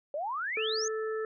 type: exponential sweep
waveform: sine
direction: up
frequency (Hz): 554.4 to 6700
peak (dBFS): -31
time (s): 0.14-0.88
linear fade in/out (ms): 2
type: harmonic tone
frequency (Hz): 438.1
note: A4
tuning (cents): -7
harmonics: 1 / 3 / 4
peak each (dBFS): -31 / -41 / -43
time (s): 0.57-1.25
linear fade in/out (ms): 2
effects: none